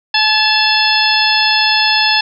harmonic tone with a mistuned harmonic, 862 Hz, A5, 36 cents flat, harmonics 1 / 2 / 3 / 4 / 5 / 6, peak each -17 / -17 / -17 / -17 / -17 / -17 dBFS, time 0.14-2.21 s, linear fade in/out 5 ms, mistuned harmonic 3, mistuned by +57 cents, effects none

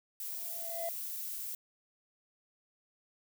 violet noise, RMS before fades -40 dBFS, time 0.2-1.55 s, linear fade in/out 2 ms
triangle tone with exponential growth, 672 Hz, E5, 33 cents sharp, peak -31 dBFS, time 0.2-0.89 s, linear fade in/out 2 ms, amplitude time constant 150 ms
effects none

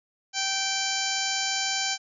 harmonic tone with a mistuned harmonic, 778 Hz, G5, 13 cents flat, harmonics 1 / 2 / 3 / 4 / 5 / 6 / 7 / 8 / 9, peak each -34 / -34 / -34 / -34 / -34 / -34 / -34 / -34 / -34 dBFS, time 0.33-1.98 s, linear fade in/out 50 ms, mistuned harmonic 5, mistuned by +58 cents, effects none

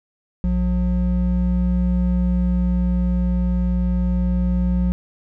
triangle tone pair together, 60.1 / 180 Hz, B1 / F#3, -46 / -47 cents, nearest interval octave + perfect fifth, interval 1899 cents, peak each -17 dBFS, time 0.44-4.92 s, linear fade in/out 0 ms, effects none

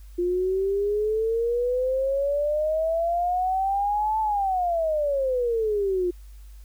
sine exponential two-way sweep, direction up then down, 349.2 to 880 to 349.2 Hz, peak -21 dBFS, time 0.18-6.11 s, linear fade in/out 10 ms, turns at 4.2 s, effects added 50 Hz sine -41 dBFS peak until 6.64 s + white hiss -60 dBFS RMS until 6.64 s

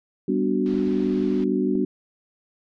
sine chord, G major seventh, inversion none, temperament equal with one note detuned, 196 / 246.9 / 293.7 / 371.9 Hz, G3 / B3 / D4 / F#4, 0 / 0 / 0 / +9 cents, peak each -25 dBFS, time 0.28-1.85 s, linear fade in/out 5 ms
pink low-pass noise, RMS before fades -44 dBFS, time 0.66-1.44 s, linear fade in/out 0 ms, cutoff 4600 Hz, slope 24 dB/octave
clicks, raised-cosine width 2 ms, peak -27 dBFS, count 3, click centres 0.742 / 1 / 1.754 s
effects none

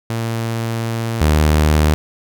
sawtooth tone pair in turn, 114.5 / 76.42 Hz, A#2 / D#2, -31 / -31 cents, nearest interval perfect fifth, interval 700 cents, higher first, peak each -15 / -7 dBFS, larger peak second, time 0.1-1.21 / 1.21-1.94 s, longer first, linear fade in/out 0 ms, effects none

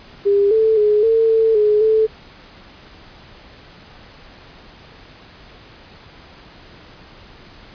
sine tone with pitch steps, 402.3 / 441.3 / 420.4 / 450.9 / 446.7 / 421.5 / 438.3 Hz, G4 / A4 / G#4 / A4 / A4 / G#4 / A4, +45 / +5 / +21 / +42 / +26 / +26 / -7 cents, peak -11 dBFS, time 0.25-2.07 s, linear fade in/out 20 ms, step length 260 ms, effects pink hiss -43 dBFS RMS until 7.74 s + resampled to 11025 Hz

